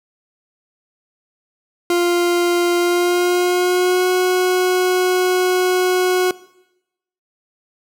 40% pulse tone with pitch glide, 349.2 to 365.9 Hz, F4 to F#4, 0 to -19 cents, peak -13 dBFS, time 1.9-6.31 s, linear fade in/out 2 ms, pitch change +81 cents, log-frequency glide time 2.78-4.08 s, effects noise-tail reverb RT60 0.9 s tail -20 dB re dry

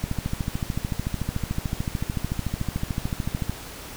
click train, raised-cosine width 5 ms, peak -13 dBFS, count 48, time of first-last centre 0.04-3.496 s, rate 13.6 Hz, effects pink hiss -39 dBFS RMS until 3.96 s

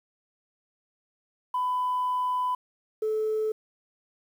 sine tone pair in turn, 1000 / 434 Hz, B5 / A4, +21 / -24 cents, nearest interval octave + major second, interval 1445 cents, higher first, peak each -23 dBFS, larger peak neither, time 1.54-2.55 / 3.02-3.52 s, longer first, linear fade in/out 5 ms, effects tanh soft clip ceiling -21 dBFS + 9-bit

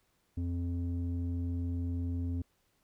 square tone with low-pass filter, 86.8 Hz, F2, 10 cents flat, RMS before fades -34 dBFS, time 0.37-2.42 s, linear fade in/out 5 ms, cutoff 240 Hz, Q 2, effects pink hiss -74 dBFS RMS until 2.83 s

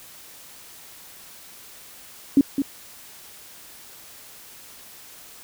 sine tone with echo, 277.2 Hz, C#4, in tune, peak -10 dBFS, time 2.37-2.41 s, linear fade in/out 2 ms, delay 210 ms, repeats 1, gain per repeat -8 dB, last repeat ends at 2.62 s, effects white hiss -45 dBFS RMS until 5.43 s

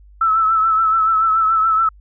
sine tone with vibrato, 1313 Hz, E6, 7 cents flat, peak -12 dBFS, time 0.21-1.89 s, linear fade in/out 5 ms, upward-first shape triangle, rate 7 Hz, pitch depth 48 cents each way, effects added 50 Hz sine -42 dBFS peak until 2 s

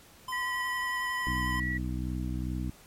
square tone with vibrato, 1020 Hz, C6, 44 cents flat, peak -34 dBFS, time 0.28-1.6 s, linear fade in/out 5 ms, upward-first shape triangle, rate 11 Hz, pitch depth 23 cents each way
sine tone, 1937 Hz, B6, 34 cents flat, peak -31 dBFS, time 0.32-1.78 s, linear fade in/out 10 ms
harmonic tone, 62.5 Hz, B1, 21 cents sharp, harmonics 1 / 2 / 3 / 4 / 5, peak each -33 / -36 / -38 / -39 / -40 dBFS, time 1.27-2.7 s, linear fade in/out 0 ms
effects pink hiss -55 dBFS RMS until 2.86 s + MP3 64 kbps

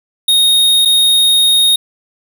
square tone with dropouts, 3722 Hz, A#7, 3 cents flat, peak -8 dBFS, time 0.28-1.76 s, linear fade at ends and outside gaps 5 ms, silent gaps 0.851-0.855 s, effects none

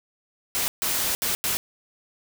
white noise bursts at uneven times, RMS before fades -25 dBFS, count 4, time 0.55-0.68 / 0.82-1.15 / 1.22-1.35 / 1.44-1.57 s, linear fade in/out 0 ms, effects none

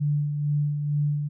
sine tone with tremolo, 146.83 Hz, D3, in tune, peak -20 dBFS, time 0-1.29 s, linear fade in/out 20 ms, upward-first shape sine, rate 2.2 Hz, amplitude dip 45%, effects none

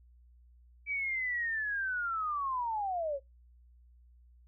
sine linear sweep, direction down, 2309 to 528 Hz, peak -31 dBFS, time 0.86-3.2 s, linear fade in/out 50 ms, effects noise-tail reverb RT60 0.2 s tail -25 dB re dry + added 60 Hz sine -57 dBFS peak until 4.47 s

